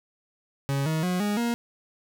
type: tone with pitch steps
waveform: 40% pulse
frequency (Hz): 138.59 / 158.28 / 180.77 / 206.5 / 235.8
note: C#3 / D#3 / F#3 / G#3 / A#3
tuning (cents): 0 / +30 / -40 / -10 / +20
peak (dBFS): -23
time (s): 0.69-1.54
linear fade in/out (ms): 0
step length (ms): 170
effects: none